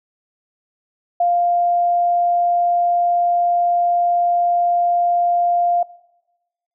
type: tone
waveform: sine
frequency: 699 Hz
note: F5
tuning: 1 cent sharp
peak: -13 dBFS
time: 1.2-5.83 s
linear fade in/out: 5 ms
effects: noise-tail reverb RT60 1.0 s tail -21 dB re dry